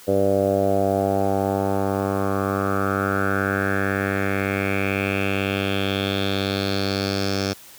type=tone with low-pass filter sweep; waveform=10% pulse; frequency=98 Hz; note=G2; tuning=in tune; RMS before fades=-22 dBFS; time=0.07-7.54 s; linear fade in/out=20 ms; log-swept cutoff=540 to 5400 Hz; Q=4.4; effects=white hiss -45 dBFS RMS until 7.78 s + high-pass 60 Hz 12 dB/octave